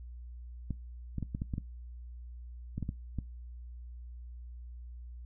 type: clicks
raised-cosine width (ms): 5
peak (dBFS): -22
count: 11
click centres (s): 0.707 / 1.183 / 1.227 / 1.349 / 1.419 / 1.538 / 1.581 / 2.78 / 2.827 / 2.891 / 3.187
effects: noise-tail reverb RT60 0.2 s tail -21 dB re dry + added 60 Hz sine -43 dBFS peak until 5.25 s